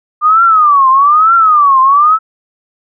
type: tone with vibrato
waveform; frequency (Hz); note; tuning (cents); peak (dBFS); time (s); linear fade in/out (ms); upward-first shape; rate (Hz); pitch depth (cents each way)
sine; 1197; D6; +33; -4; 0.21-2.19; 50; triangle; 1.1; 250
effects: none